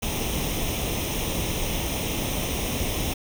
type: noise with comb filter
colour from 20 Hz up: pink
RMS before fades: -27 dBFS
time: 0.02-3.14 s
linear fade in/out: 10 ms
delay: 0.33 ms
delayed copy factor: +0.7
effects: none